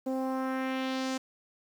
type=tone with low-pass filter sweep; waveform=sawtooth; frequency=262.1 Hz; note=C4; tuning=3 cents sharp; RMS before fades=-32 dBFS; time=0.06-1.18 s; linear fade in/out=10 ms; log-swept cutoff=560 to 7300 Hz; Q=1.6; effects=9-bit

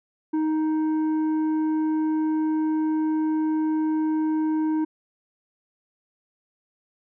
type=tone with tanh clipping; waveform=triangle; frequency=312.3 Hz; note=D#4; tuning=7 cents sharp; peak=-22 dBFS; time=0.33-4.85 s; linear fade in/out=10 ms; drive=11 dB; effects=none

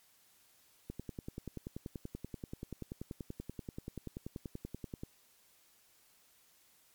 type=click train; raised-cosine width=3 ms; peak=-28 dBFS; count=44; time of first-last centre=0.9-5.035 s; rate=10.4 Hz; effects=white hiss -67 dBFS RMS until 6.94 s + MP3 96 kbps

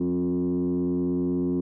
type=tone with frequency modulation; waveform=sine; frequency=265.6 Hz; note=C4; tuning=26 cents sharp; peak=-21 dBFS; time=0-1.61 s; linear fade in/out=10 ms; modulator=89.4 Hz; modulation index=1.1; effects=tanh soft clip ceiling -19 dBFS

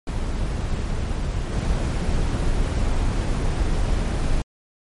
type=noise with level steps; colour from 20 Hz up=brown; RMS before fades=-24 / -21 dBFS; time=0.07-4.42 s; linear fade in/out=2 ms; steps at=1.52 s; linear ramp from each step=5 ms; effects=MP3 48 kbps

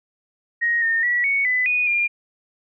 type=tone with pitch steps; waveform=sine; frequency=1877 / 1828 / 1939 / 2223 / 2003 / 2475 / 2405 Hz; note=A#6 / A#6 / B6 / C#7 / B6 / D#7 / D7; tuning=+11 / -34 / -32 / +4 / +24 / -10 / +41 cents; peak=-17 dBFS; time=0.61-2.08 s; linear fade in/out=20 ms; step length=210 ms; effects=none

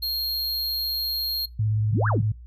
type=tone; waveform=square; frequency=4238 Hz; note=C8; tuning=21 cents sharp; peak=-25 dBFS; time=0.02-1.46 s; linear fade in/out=10 ms
type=tone with vibrato; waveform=sine; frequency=107.5 Hz; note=A2; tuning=40 cents flat; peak=-20 dBFS; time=1.59-2.32 s; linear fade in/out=5 ms; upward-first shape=triangle; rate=17 Hz; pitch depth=32 cents each way
type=exponential two-way sweep; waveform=sine; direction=up then down; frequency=98.3 to 1760 to 98.3 Hz; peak=-24 dBFS; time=1.91-2.23 s; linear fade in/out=5 ms; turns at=2.08 s
effects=noise-tail reverb RT60 0.2 s tail -23 dB re dry + added 60 Hz sine -40 dBFS peak until 2.46 s

